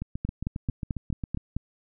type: two click trains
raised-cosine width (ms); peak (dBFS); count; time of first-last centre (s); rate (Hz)
5; -16 / -19; 7 / 11; 0.25-1.566 / 0.02-1.373; 4.56 / 7.39
effects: none